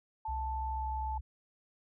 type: tone with pitch glide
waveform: sine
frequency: 880 to 872.9 Hz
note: A5 to A5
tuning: 0 to -14 cents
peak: -35 dBFS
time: 0.25-1.18 s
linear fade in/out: 5 ms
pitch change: -14 cents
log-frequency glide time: 0.76-0.83 s
type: tone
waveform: sine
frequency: 66.6 Hz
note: C2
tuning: 31 cents sharp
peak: -36 dBFS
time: 0.28-1.21 s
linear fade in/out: 10 ms
effects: none